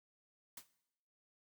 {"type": "noise with exponential decay", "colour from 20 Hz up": "white", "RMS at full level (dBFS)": -44, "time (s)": [0.57, 0.67], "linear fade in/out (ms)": 5, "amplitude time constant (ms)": 21, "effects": ["noise-tail reverb RT60 0.8 s tail -17 dB re dry"]}